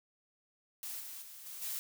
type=noise with level steps; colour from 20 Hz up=blue; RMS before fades=-42 / -46 / -51 / -46 / -39 dBFS; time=0.83-1.79 s; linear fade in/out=0 ms; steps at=0.99 / 1.21 / 1.45 / 1.61 s; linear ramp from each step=20 ms; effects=none